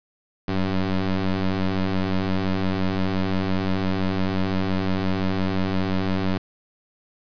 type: ring-modulated tone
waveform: 25% pulse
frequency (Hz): 95.6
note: G2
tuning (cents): -43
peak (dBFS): -14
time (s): 0.48-6.38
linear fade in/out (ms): 5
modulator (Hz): 92.7
effects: resampled to 11025 Hz + 8-bit